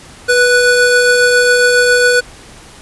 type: tone pair together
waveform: square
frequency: 490.9 / 1480 Hz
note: B4 / F#6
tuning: -10 / 0 cents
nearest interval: octave + perfect fifth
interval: 1910 cents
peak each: -11 dBFS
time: 0.28-2.21 s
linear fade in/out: 20 ms
effects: pink hiss -37 dBFS RMS until 2.81 s + resampled to 24000 Hz